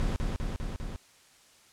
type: noise with echo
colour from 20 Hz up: brown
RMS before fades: -28 dBFS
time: 0-0.16 s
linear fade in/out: 0 ms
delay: 200 ms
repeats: 4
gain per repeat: -2 dB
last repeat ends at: 0.96 s
effects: white hiss -59 dBFS RMS until 1.72 s + low-pass 9000 Hz 12 dB/octave